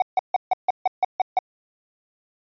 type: tone bursts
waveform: triangle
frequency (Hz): 747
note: F#5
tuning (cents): +16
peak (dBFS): -13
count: 9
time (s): 0-1.389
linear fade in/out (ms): 2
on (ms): 21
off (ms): 150
effects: resampled to 11025 Hz